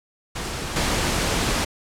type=noise with level steps; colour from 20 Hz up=pink; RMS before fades=-29 / -22 dBFS; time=0.35-1.65 s; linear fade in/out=10 ms; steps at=0.76 s; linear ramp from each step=2 ms; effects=low-pass 9000 Hz 12 dB/octave